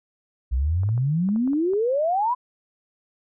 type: exponential sweep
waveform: sine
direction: up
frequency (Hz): 59 to 1023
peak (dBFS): -19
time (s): 0.51-2.35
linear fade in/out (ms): 20
type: clicks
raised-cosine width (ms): 1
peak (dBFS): -28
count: 8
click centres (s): 0.834 / 0.89 / 0.978 / 1.289 / 1.361 / 1.476 / 1.533 / 1.735
effects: none